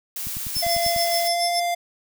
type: noise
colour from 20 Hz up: blue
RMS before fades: -30 dBFS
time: 0.16-1.28 s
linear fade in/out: 2 ms
type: click train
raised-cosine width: 5 ms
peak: -23 dBFS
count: 8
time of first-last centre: 0.27-0.963 s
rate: 10.1 Hz
type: tone with tremolo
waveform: 35% pulse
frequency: 5290 Hz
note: E8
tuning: 5 cents sharp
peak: -19 dBFS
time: 0.55-1.6 s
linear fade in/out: 5 ms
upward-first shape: sine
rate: 7 Hz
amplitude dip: 85%
type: tone with pitch glide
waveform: square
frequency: 684 to 695.6 Hz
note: F5 to F5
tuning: -36 to -7 cents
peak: -22 dBFS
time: 0.62-1.75 s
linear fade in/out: 10 ms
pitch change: +29 cents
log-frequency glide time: 1.17-1.47 s
effects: none